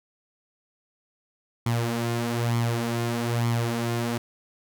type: tone with flanger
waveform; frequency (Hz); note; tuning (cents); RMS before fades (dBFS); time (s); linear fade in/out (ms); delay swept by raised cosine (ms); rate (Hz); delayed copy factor
sawtooth; 117.7; A#2; +17; -26; 1.66-4.18; 5; 0.91 to 5.71; 1.1; +0.6
effects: none